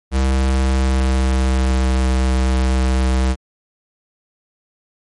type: tone with pitch glide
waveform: square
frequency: 66 to 64.57 Hz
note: C2 to C2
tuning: +16 to -22 cents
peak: -14 dBFS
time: 0.11-3.36 s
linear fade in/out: 50 ms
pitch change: -38 cents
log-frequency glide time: 0.35-2.06 s
effects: MP3 48 kbps